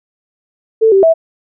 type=tone with pitch steps; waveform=sine; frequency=444.5 / 388.4 / 653 Hz; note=A4 / G4 / E5; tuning=+18 / -16 / -17 cents; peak=-5 dBFS; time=0.81-1.14 s; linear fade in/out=20 ms; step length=110 ms; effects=none